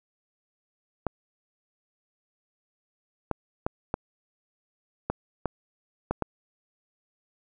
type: clicks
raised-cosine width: 1 ms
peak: -12 dBFS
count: 8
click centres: 1.067 / 3.313 / 3.665 / 3.941 / 5.1 / 5.457 / 6.11 / 6.223 s
effects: none